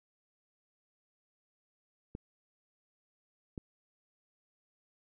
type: clicks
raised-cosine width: 3 ms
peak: -27 dBFS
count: 2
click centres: 2.151 / 3.578 s
effects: none